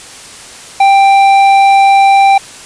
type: tone with hard clipping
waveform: triangle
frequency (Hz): 787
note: G5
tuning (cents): +7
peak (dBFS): -5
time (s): 0.8-2.38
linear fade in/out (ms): 5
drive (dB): 12
effects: white hiss -31 dBFS RMS until 2.65 s + resampled to 22050 Hz